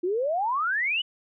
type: exponential sweep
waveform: sine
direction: up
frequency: 339.3 to 3043 Hz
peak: -23 dBFS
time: 0.03-1.02 s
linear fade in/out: 10 ms
effects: none